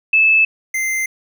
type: tone pair in turn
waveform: sine / square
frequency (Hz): 2617 / 2081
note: E7 / C7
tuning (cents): -13 / -10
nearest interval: major third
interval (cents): 397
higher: first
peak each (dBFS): -9 / -18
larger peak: first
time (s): 0.13-0.45 / 0.74-1.06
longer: neither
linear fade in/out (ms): 5
effects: none